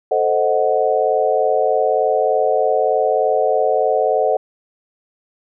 sine chord, A diminished seventh, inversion none, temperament equal, 440 / 523.3 / 622.3 / 740 Hz, A4 / C5 / Eb5 / Gb5, 0 / 0 / 0 / 0 cents, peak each -19 dBFS, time 0.11-4.37 s, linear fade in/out 5 ms, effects none

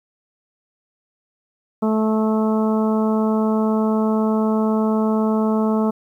harmonic tone, 218 Hz, A3, 16 cents flat, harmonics 1 / 2 / 3 / 4 / 5 / 6, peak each -17 / -23 / -27 / -29 / -31 / -33 dBFS, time 1.82-5.91 s, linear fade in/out 10 ms, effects 9-bit

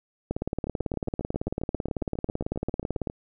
two click trains, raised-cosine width 2 ms, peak -14 / -21 dBFS, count 51 / 19, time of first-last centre 0.31-3.072 / 0.67-3.099 s, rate 18.1 / 7.41 Hz, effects none

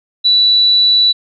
sine tone, 3951 Hz, B7, in tune, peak -7 dBFS, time 0.24-1.13 s, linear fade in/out 20 ms, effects none

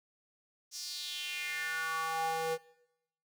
square tone with high-pass filter sweep, 162.1 Hz, E3, 29 cents flat, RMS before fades -36 dBFS, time 0.71-2.58 s, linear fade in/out 50 ms, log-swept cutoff 5800 to 520 Hz, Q 4, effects noise-tail reverb RT60 0.9 s tail -22 dB re dry

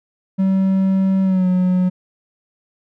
triangle tone with pitch glide, 191.4 to 182.65 Hz, G3 to F#3, -41 to -22 cents, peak -11 dBFS, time 0.38-1.9 s, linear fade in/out 20 ms, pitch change -81 cents, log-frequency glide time 1.23-1.47 s, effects none

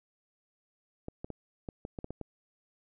clicks, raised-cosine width 2 ms, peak -25 dBFS, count 9, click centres 1.084 / 1.245 / 1.303 / 1.688 / 1.851 / 1.988 / 2.044 / 2.106 / 2.213 s, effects none

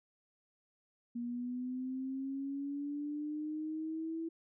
sine linear sweep, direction up, 236.9 to 329.6 Hz, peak -36 dBFS, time 1.15-4.29 s, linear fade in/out 10 ms, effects none

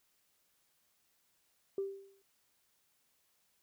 sine tone with exponential decay, 392 Hz, G4, in tune, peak -30 dBFS, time 1.78-2.22 s, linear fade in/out 2 ms, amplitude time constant 94 ms, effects tanh soft clip ceiling -27 dBFS + white hiss -75 dBFS RMS until 3.62 s

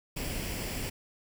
pink noise with comb filter, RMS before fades -35 dBFS, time 0.16-0.9 s, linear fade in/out 10 ms, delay 0.39 ms, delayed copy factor +0.5, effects none

